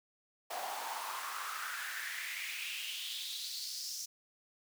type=noise with high-pass filter sweep; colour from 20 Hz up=pink; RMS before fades=-41 dBFS; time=0.5-4.06 s; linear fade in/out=10 ms; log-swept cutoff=700 to 5800 Hz; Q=4.7; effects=none